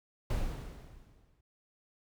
brown noise with exponential decay, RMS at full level -30 dBFS, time 0.3-1.41 s, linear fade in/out 5 ms, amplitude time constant 240 ms, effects none

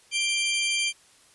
sawtooth tone pair together, 2364 / 3156 Hz, D7 / G7, +11 / +11 cents, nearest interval perfect fourth, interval 500 cents, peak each -22 / -24 dBFS, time 0.11-0.93 s, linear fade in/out 50 ms, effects white hiss -57 dBFS RMS until 1.34 s + resampled to 24000 Hz

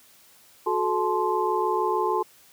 sine tone cluster, 367.4 / 433.9 / 865 / 1044 Hz, F#4 / A4 / A5 / C6, -12 / -24 / -30 / -4 cents, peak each -27 dBFS, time 0.66-2.23 s, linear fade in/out 10 ms, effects white hiss -55 dBFS RMS until 2.52 s + high-pass 60 Hz 12 dB/octave

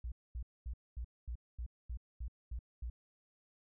sine tone bursts, 59.2 Hz, A#1, 27 cents sharp, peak -38 dBFS, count 10, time 0.04-2.9 s, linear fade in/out 5 ms, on 79 ms, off 230 ms, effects none

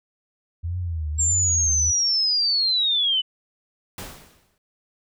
sine tone with vibrato, 82.41 Hz, E2, in tune, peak -24 dBFS, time 0.63-1.92 s, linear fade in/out 20 ms, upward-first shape triangle, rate 1.6 Hz, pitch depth 180 cents each way
sine linear sweep, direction down, 7459 to 2960 Hz, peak -18 dBFS, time 1.18-3.22 s, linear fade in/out 20 ms
pink noise with exponential decay, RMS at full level -32 dBFS, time 3.98-4.58 s, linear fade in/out 2 ms, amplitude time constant 130 ms
effects none

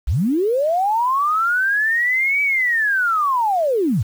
sine linear two-way sweep, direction up then down, 44.25 to 2300 to 81.4 Hz, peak -15 dBFS, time 0.07-4.03 s, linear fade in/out 10 ms, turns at 2.42 s, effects 7-bit

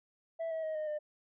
sine tone with pitch steps, 658 / 643.7 / 629.7 / 616.1 / 602.7 Hz, E5 / E5 / D#5 / D#5 / D5, -3 / -41 / +21 / -17 / +45 cents, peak -31 dBFS, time 0.39-0.99 s, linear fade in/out 20 ms, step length 120 ms, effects tanh soft clip ceiling -33 dBFS

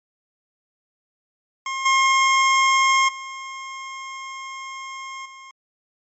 25% pulse tone with level steps, 1070 Hz, C6, 38 cents sharp, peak -21 / -11 / -28 / -36 dBFS, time 1.66-5.51 s, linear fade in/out 2 ms, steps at 1.85 / 3.08 / 5.25 s, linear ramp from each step 10 ms, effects MP3 32 kbps

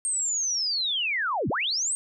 sine linear two-way sweep, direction down then up, 8590 to 83 to 8590 Hz, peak -24 dBFS, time 0.05-1.95 s, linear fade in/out 0 ms, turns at 1.49 s, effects none

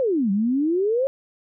sine exponential two-way sweep, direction down then up, 554.4 to 190 to 554.4 Hz, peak -18 dBFS, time 0-1.07 s, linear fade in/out 0 ms, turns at 0.31 s, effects none

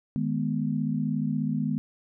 sine chord, G# minor, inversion second, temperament equal with one note detuned, 155.56 / 210.3 / 246.9 Hz, D#3 / G#3 / B3, 0 / +22 / 0 cents, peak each -29 dBFS, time 0.16-1.78 s, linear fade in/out 0 ms, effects none

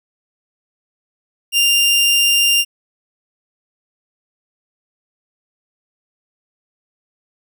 sawtooth tone, 2794 Hz, F7, in tune, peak -8 dBFS, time 1.52-2.65 s, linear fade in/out 50 ms, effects none

